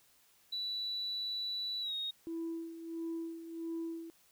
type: tone with pitch glide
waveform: triangle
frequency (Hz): 3951 to 3740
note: B7 to A#7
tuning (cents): 0 to +5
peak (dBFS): -32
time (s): 0.52-2.11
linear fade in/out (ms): 10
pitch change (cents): -95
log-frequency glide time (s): 1.81-1.94
type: tone with tremolo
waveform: sine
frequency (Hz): 330.5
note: E4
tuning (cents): +5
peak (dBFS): -34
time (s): 2.27-4.1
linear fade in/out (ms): 0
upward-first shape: sine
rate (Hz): 1.5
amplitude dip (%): 70
effects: tanh soft clip ceiling -33 dBFS + white hiss -67 dBFS RMS until 4.31 s